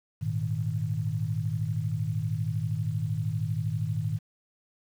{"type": "chord", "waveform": "sine", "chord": "Ab suspended second", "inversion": "none", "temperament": "equal", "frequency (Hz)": [103.83, 116.54, 155.56], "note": ["Ab2", "Bb2", "Eb3"], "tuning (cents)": [0, 0, 0], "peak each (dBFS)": -31, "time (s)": [0.21, 4.19], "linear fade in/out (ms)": 20, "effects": ["9-bit"]}